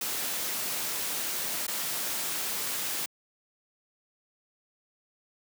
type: noise with dropouts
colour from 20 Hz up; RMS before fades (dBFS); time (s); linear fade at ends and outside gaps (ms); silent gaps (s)
white; -32; 0.01-3.06; 5; 1.668-1.679
effects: high-pass 150 Hz 12 dB/octave